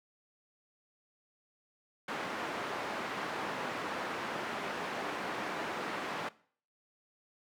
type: band-pass noise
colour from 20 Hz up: white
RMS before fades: -38 dBFS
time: 2.08-6.29 s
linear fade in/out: 5 ms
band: 200 to 1500 Hz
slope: 12 dB/octave
effects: noise-tail reverb RT60 0.5 s tail -20 dB re dry